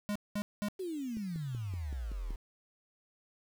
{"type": "tone bursts", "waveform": "square", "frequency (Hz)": 206.3, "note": "G#3", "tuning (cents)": -11, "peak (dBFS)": -33, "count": 3, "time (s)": [0.09, 0.685], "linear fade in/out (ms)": 0, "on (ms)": 65, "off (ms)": 200}
{"type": "exponential sweep", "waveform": "sine", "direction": "down", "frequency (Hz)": [390, 35.49], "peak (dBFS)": -35, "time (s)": [0.79, 2.36], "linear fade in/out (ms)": 10}
{"type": "click train", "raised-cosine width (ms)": 3, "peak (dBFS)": -34, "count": 7, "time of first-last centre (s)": [1.17, 2.306], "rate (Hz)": 5.28}
{"effects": ["9-bit"]}